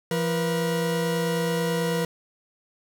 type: tone pair together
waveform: 40% pulse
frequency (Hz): 170.17 / 481.3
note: F3 / B4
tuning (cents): -45 / -45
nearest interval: octave + tritone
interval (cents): 1800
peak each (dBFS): -25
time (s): 0.11-2.05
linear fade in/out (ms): 2
effects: none